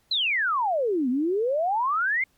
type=exponential two-way sweep; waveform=sine; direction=down then up; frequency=4175 to 240 to 2170 Hz; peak=-21 dBFS; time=0.11-2.24 s; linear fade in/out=5 ms; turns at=1.09 s; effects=pink hiss -66 dBFS RMS until 2.37 s + MP3 96 kbps